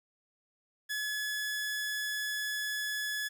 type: tone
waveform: sawtooth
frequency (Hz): 1704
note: G#6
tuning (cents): +44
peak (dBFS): -29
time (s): 0.89-3.29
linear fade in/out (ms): 20
effects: 11-bit